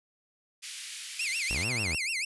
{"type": "high-pass noise", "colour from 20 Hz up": "pink", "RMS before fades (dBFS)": -40, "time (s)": [0.62, 1.65], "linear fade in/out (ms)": 20, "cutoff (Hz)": 2200, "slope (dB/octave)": 24}
{"type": "tone with vibrato", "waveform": "sawtooth", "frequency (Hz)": 2378, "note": "D7", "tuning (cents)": 21, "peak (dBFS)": -26, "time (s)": [1.19, 2.25], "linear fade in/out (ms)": 5, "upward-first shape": "sine", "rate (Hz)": 6.8, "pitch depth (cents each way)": 260}
{"type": "linear two-way sweep", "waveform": "sawtooth", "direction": "up then down", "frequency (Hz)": [44.46, 130.81, 70], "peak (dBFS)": -29, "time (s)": [1.5, 1.96], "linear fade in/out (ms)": 10, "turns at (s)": 1.71}
{"effects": ["resampled to 24000 Hz"]}